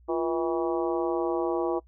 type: harmonic tone with a mistuned harmonic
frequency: 161.8 Hz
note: E3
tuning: 32 cents flat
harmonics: 2 / 3 / 4 / 5 / 6 / 7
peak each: -27 / -31 / -33 / -35 / -37 / -38 dBFS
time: 0.08-1.8 s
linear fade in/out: 20 ms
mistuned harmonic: 2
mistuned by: +120 cents
effects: noise-tail reverb RT60 0.1 s tail -24 dB re dry + added 60 Hz sine -53 dBFS peak until 1.87 s